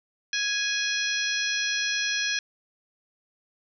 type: harmonic tone with a mistuned harmonic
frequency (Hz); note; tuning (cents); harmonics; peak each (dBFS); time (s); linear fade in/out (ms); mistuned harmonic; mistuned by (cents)
830.6; G#5; 0; 2 / 3 / 4 / 5 / 6 / 7; -29 / -31 / -32 / -33 / -34 / -34; 0.33-2.39; 2; 6; +71
effects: none